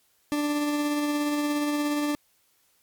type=tone with tremolo; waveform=40% pulse; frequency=294.2 Hz; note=D4; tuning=3 cents sharp; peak=-22 dBFS; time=0.32-2.15 s; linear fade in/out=0 ms; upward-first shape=sine; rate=17 Hz; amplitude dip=25%; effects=white hiss -66 dBFS RMS until 2.82 s + MP3 96 kbps